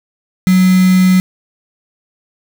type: tone with quantisation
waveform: sine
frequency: 185 Hz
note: F#3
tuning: in tune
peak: -6 dBFS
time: 0.47-1.2 s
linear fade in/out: 0 ms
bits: 3
effects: none